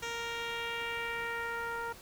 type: tone with low-pass filter sweep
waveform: 10% pulse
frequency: 465.8 Hz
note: A#4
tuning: 1 cent flat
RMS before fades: -37 dBFS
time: 0.02-1.93 s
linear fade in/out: 10 ms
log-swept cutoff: 5600 to 1200 Hz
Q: 1.8
effects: pink hiss -52 dBFS RMS until 2.01 s

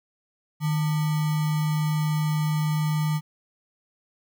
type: tone with sample-and-hold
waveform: sine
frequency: 153.5 Hz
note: D#3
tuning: 23 cents flat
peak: -21 dBFS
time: 0.6-3.21 s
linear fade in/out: 50 ms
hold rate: 1050 Hz
effects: none

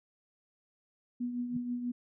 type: tone with tremolo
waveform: sine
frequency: 243.9 Hz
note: B3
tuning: 21 cents flat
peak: -30 dBFS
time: 1.2-1.92 s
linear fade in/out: 10 ms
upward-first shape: triangle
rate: 6.2 Hz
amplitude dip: 55%
type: tone with exponential growth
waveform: sine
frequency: 164.81 Hz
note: E3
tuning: in tune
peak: -35 dBFS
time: 1.48-1.57 s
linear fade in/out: 5 ms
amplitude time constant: 18 ms
effects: none

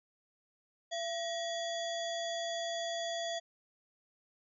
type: harmonic tone with a mistuned harmonic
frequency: 676 Hz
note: E5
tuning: 43 cents sharp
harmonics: 1 / 3 / 5 / 7 / 9 / 10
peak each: -36 / -45 / -41 / -49 / -53 / -48 dBFS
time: 0.91-3.4 s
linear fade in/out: 20 ms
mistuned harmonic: 3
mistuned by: -110 cents
effects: none

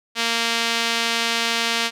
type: tone with band-pass filter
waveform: sawtooth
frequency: 231.1 Hz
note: A#3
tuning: 15 cents flat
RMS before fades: -22 dBFS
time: 0.15-1.91 s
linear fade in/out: 50 ms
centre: 3500 Hz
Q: 1.1
effects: none

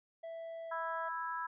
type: tone with pitch glide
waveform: triangle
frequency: 660 to 654.7 Hz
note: E5 to E5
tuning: +2 to -12 cents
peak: -40 dBFS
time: 0.23-1.09 s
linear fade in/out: 10 ms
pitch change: -14 cents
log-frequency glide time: 0.65-0.82 s
type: harmonic tone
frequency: 329.6 Hz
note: E4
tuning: in tune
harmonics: 3 / 4 / 5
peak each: -39 / -41 / -43 dBFS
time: 0.71-1.47 s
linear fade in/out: 10 ms
effects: resampled to 8000 Hz

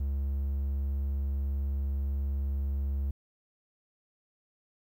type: tone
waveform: triangle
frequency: 69.3 Hz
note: C#2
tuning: in tune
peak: -26 dBFS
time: 0-3.11 s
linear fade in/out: 5 ms
effects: 11-bit

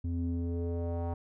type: tone with low-pass filter sweep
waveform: square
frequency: 85.2 Hz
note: F2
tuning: 42 cents flat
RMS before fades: -33 dBFS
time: 0.04-1.14 s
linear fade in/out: 5 ms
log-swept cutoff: 200 to 830 Hz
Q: 2.8
effects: none

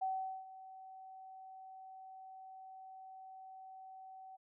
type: tone with ADSR envelope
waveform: sine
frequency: 760 Hz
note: F#5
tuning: 46 cents sharp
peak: -33 dBFS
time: 0.01-4.37 s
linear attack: 15 ms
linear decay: 420 ms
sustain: -17 dB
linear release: 19 ms
effects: none

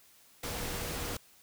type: tone in noise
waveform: sine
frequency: 480.7 Hz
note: B4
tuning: 47 cents flat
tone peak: -46 dBFS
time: 0.43-1.17 s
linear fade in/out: 5 ms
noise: pink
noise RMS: -37 dBFS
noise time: 0.43-1.17 s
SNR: -12 dB
effects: white hiss -61 dBFS RMS until 1.42 s

